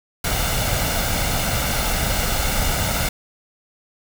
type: noise with comb filter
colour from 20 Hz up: pink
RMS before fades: -21 dBFS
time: 0.24-3.09 s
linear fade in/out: 5 ms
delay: 1.4 ms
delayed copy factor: +0.55
effects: none